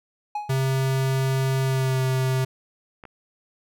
triangle tone with exponential decay, 836 Hz, G#5, 11 cents sharp, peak -21 dBFS, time 0.35-0.67 s, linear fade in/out 5 ms, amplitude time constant 69 ms
square tone with pitch glide, 133.1 to 130.74 Hz, C3 to C3, +30 to -1 cents, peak -21 dBFS, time 0.49-2.45 s, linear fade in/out 10 ms, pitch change -31 cents, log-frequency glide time 1.63-2.02 s
clicks, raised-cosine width 0.5 ms, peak -27 dBFS, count 2, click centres 3.038 / 3.053 s
effects none

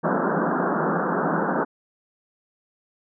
pink band-pass noise, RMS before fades -23 dBFS, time 0.03-1.65 s, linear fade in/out 20 ms, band 160 to 1600 Hz, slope 96 dB/octave, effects none

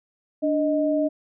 sine tone pair together, 293.7 / 622.3 Hz, D4 / D#5, 0 / 0 cents, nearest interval octave + minor second, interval 1300 cents, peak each -22 dBFS, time 0.42-1.09 s, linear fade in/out 20 ms, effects none

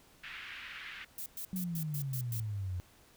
white band-pass noise, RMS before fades -46 dBFS, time 0.23-1.05 s, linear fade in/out 10 ms, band 1500 to 2700 Hz, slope 24 dB/octave
violet noise bursts, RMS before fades -41 dBFS, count 7, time 1.18-2.4 s, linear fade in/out 2 ms, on 80 ms, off 110 ms
sine exponential sweep, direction down, 190 to 87.31 Hz, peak -34 dBFS, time 1.53-2.8 s, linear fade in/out 0 ms
effects pink hiss -62 dBFS RMS until 3.16 s

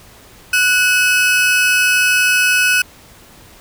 40% pulse tone pair together, 1480 / 2567 Hz, F#6 / E7, 0 / -47 cents, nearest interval minor seventh, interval 953 cents, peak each -13 dBFS, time 0.53-2.82 s, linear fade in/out 5 ms, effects pink hiss -43 dBFS RMS until 3.6 s

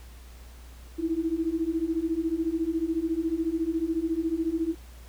sine beating tone pair, 318 / 332 Hz, D#4 / E4, +38 / +12 cents, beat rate 14 Hz, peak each -29 / -27 dBFS, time 0.98-4.75 s, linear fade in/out 20 ms, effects added 60 Hz sine -44 dBFS peak until 5.08 s + pink hiss -54 dBFS RMS until 5.08 s

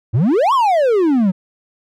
triangle exponential two-way sweep, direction up then down, 99 to 1139 to 176.6 Hz, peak -9 dBFS, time 0.13-1.32 s, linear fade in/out 20 ms, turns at 0.53 s, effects none

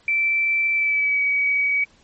sine tone with pitch glide, 2333 to 2268 Hz, D7 to C#7, -12 to +39 cents, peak -17 dBFS, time 0.08-1.84 s, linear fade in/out 2 ms, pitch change -49 cents, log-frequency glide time 0.73-1.21 s, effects pink hiss -56 dBFS RMS until 2.03 s + MP3 32 kbps

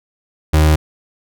35% pulse tone, 77.4 Hz, D#2, 9 cents flat, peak -7 dBFS, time 0.53-0.76 s, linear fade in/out 10 ms, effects none

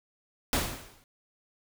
pink noise with exponential decay, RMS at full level -24 dBFS, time 0.53-1.04 s, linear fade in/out 1 ms, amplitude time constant 110 ms, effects none

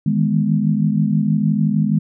sine chord, E major seventh, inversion third, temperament equal with one note detuned, 155.56 / 161.89 / 207.7 / 246.9 Hz, D#3 / E3 / G#3 / B3, 0 / -31 / 0 / 0 cents, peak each -19 / -22 / -17 / -23 dBFS, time 0.06-1.99 s, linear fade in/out 5 ms, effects none

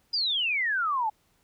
sine exponential sweep, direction down, 5010 to 830.6 Hz, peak -24 dBFS, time 0.13-1.1 s, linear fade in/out 10 ms, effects pink hiss -68 dBFS RMS until 1.43 s

